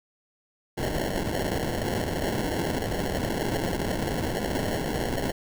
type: noise with sample-and-hold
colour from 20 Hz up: violet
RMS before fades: -28 dBFS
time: 0.77-5.32 s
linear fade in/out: 10 ms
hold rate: 1225 Hz
effects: none